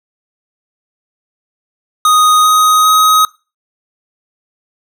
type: tone with pitch steps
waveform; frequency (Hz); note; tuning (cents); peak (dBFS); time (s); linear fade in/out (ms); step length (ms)
square; 1244.5 / 1253.2 / 1261.9; D#6 / D#6 / D#6; 0 / +12 / +24; -7; 2.05-3.25; 2; 400
effects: noise-tail reverb RT60 0.3 s tail -21 dB re dry